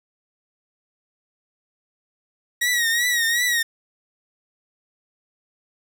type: tone with vibrato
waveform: sawtooth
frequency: 1896 Hz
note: A#6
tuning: 29 cents sharp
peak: -15 dBFS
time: 2.61-3.63 s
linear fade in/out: 10 ms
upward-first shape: triangle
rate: 2.7 Hz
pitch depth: 84 cents each way
effects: none